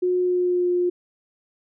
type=tone with pitch glide; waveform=sine; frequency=361.9 to 355.5 Hz; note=F#4 to F4; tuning=-38 to +31 cents; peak=-18 dBFS; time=0.02-0.9 s; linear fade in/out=10 ms; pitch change=-31 cents; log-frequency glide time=0.2-0.69 s; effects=none